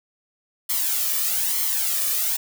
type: noise with flanger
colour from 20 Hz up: blue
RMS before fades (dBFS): -23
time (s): 0.69-2.37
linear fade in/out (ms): 10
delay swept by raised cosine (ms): 0.94 to 1.71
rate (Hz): 1.1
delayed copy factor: +0.7
effects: none